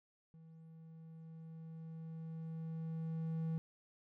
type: tone with level ramp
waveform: triangle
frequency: 161.9 Hz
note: E3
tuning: 31 cents flat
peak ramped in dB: -54 to -33 dBFS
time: 0.34-3.58 s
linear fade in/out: 0 ms
effects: none